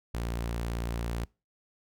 sawtooth tone, 58 Hz, A#1, 8 cents flat, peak -27 dBFS, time 0.14-1.25 s, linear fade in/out 5 ms, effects noise-tail reverb RT60 0.3 s tail -25 dB re dry

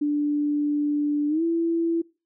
sine tone with pitch glide, 293.7 to 333.5 Hz, D4 to E4, 0 to +20 cents, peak -20 dBFS, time 0.01-2.02 s, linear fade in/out 10 ms, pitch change +220 cents, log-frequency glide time 1.28-1.43 s, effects noise-tail reverb RT60 0.3 s tail -23 dB re dry

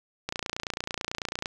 click train, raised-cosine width 0.2 ms, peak -13 dBFS, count 35, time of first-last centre 0.29-1.458 s, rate 29.1 Hz, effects none

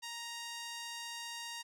sawtooth tone with band-pass filter, 935 Hz, A#5, 5 cents sharp, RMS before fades -44 dBFS, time 0.02-1.63 s, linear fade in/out 20 ms, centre 5100 Hz, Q 0.72, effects none

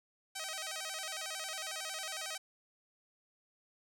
5% pulse tone with vibrato, 698.5 Hz, F5, in tune, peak -27 dBFS, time 0.35-2.38 s, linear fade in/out 10 ms, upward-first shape square, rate 11 Hz, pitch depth 170 cents each way, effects none

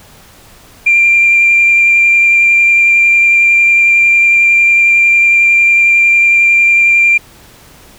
sine tone with vibrato, 2378 Hz, D7, 21 cents sharp, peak -4 dBFS, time 0.86-7.18 s, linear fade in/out 10 ms, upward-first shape sine, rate 11 Hz, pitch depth 11 cents each way, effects tanh soft clip ceiling 0 dBFS + pink hiss -40 dBFS RMS until 7.98 s

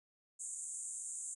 white band-pass noise, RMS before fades -44 dBFS, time 0.39-1.35 s, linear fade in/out 20 ms, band 6800 to 9200 Hz, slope 96 dB/octave, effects none

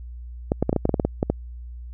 clicks, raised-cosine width 2 ms, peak -6 dBFS, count 12, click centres 0.519 / 0.626 / 0.694 / 0.729 / 0.763 / 0.854 / 0.893 / 0.942 / 0.998 / 1.05 / 1.229 / 1.3 s, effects added 60 Hz sine -34 dBFS peak until 1.93 s

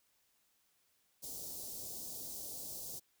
white band-stop noise, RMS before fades -45 dBFS, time 1.22-3 s, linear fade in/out 20 ms, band 680 to 4700 Hz, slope 24 dB/octave, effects white hiss -75 dBFS RMS until 3.2 s

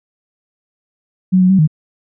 sine tone with pitch steps, 185.7 / 183.8 / 191.5 / 154.7 Hz, F#3 / F#3 / G3 / D#3, +7 / -11 / -40 / -10 cents, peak -7 dBFS, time 1.32-1.676 s, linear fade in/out 20 ms, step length 89 ms, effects none

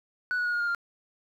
sine tone with pitch steps, 1480 / 1463 / 1446.2 / 1429.6 / 1413.2 / 1396.9 Hz, F#6 / F#6 / F#6 / F6 / F6 / F6, 0 / -20 / -40 / +40 / +20 / 0 cents, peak -23 dBFS, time 0.31-0.748 s, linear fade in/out 0 ms, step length 73 ms, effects tanh soft clip ceiling -24 dBFS + 10-bit

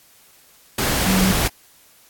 sine tone in noise, 188.3 Hz, F#3, 31 cents sharp, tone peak -16 dBFS, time 1.06-1.32 s, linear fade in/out 5 ms, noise pink, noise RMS -20 dBFS, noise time 0.78-1.48 s, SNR +1 dB, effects white hiss -52 dBFS RMS until 2.09 s + AAC 64 kbps

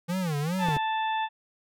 square tone with vibrato, 164.81 Hz, E3, in tune, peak -27 dBFS, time 0.08-0.78 s, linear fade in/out 20 ms, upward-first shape sine, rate 2.5 Hz, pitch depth 240 cents each way
harmonic tone, 880 Hz, A5, in tune, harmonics 1 / 2 / 3 / 4, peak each -26 / -35 / -39 / -39 dBFS, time 0.58-1.29 s, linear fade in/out 50 ms
clicks, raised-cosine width 2 ms, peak -20 dBFS, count 2, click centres 0.686 / 0.767 s
effects none

